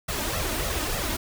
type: noise with flanger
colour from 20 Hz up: pink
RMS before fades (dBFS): -28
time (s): 0.08-1.17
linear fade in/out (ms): 10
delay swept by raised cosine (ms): 1.5 to 3.3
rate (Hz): 3.4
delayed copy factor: +0.7
effects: none